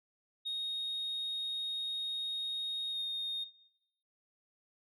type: tone with pitch glide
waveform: sine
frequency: 3729 to 3695 Hz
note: A#7 to A#7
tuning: 0 to -16 cents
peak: -32 dBFS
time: 0.45-3.45 s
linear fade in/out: 20 ms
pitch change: -16 cents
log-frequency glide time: 2.91-2.98 s
effects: noise-tail reverb RT60 0.7 s tail -17 dB re dry + tanh soft clip ceiling -32 dBFS